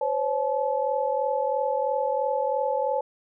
sine tone cluster, 514 / 557 / 862 Hz, C5 / C#5 / A5, -31 / +8 / -36 cents, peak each -27 dBFS, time 0.01-3.01 s, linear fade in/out 5 ms, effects none

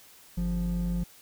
triangle tone pair together, 49.3 / 174.61 Hz, G1 / F3, +11 / 0 cents, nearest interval octave + minor seventh, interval 2189 cents, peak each -27 / -25 dBFS, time 0.37-1.04 s, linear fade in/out 10 ms, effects tanh soft clip ceiling -21 dBFS + white hiss -54 dBFS RMS until 1.21 s

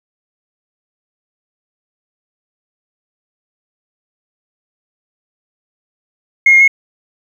sine tone with pitch steps, 2150 / 2135 / 2171 Hz, C7 / C7 / C#7, +47 / +34 / -37 cents, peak -3 dBFS, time 6.46-6.679 s, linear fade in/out 5 ms, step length 73 ms, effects tanh soft clip ceiling 0 dBFS + 7-bit

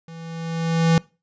square tone with level ramp, 164.81 Hz, E3, in tune, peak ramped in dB -38 to -13 dBFS, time 0.08-0.98 s, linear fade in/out 2 ms, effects noise-tail reverb RT60 0.3 s tail -23 dB re dry + resampled to 16000 Hz

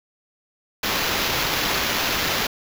white noise with sample-and-hold, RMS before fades -23 dBFS, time 0.83-2.47 s, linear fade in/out 5 ms, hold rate 8820 Hz, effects none

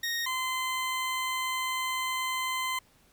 20% pulse tone pair in turn, 1863 / 1031.8 Hz, A#6 / C6, -2 / -24 cents, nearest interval minor seventh, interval 1022 cents, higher first, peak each -24 dBFS, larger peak neither, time 0.03-0.26 / 0.26-2.79 s, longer second, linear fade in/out 5 ms, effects pink hiss -63 dBFS RMS until 3.12 s

